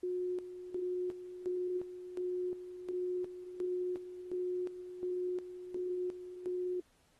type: tone with tremolo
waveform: sine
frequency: 361.8 Hz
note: F#4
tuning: 39 cents flat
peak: -33 dBFS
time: 0.03-6.8 s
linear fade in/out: 5 ms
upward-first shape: square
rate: 1.4 Hz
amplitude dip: 70%
effects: pink hiss -71 dBFS RMS until 7.19 s + AAC 32 kbps